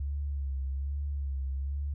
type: tone with vibrato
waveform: sine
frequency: 69.3 Hz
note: C#2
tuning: in tune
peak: -30 dBFS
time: 0-1.94 s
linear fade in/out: 5 ms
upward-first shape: sine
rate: 1.2 Hz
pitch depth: 58 cents each way
effects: none